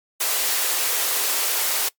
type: high-pass noise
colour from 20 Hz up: white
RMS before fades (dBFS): -22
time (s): 0.2-1.89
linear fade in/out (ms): 10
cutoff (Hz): 370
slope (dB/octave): 24
effects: noise-tail reverb RT60 0.1 s tail -22 dB re dry + MP3 96 kbps